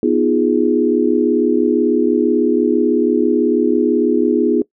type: chord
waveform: sine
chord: F half-diminished seventh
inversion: second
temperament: equal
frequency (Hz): 246.9 / 311.1 / 349.2 / 415.3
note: Cb4 / Eb4 / F4 / Ab4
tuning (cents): 0 / 0 / 0 / 0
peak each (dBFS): -17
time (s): 0.03-4.62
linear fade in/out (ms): 2
effects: noise-tail reverb RT60 0.1 s tail -21 dB re dry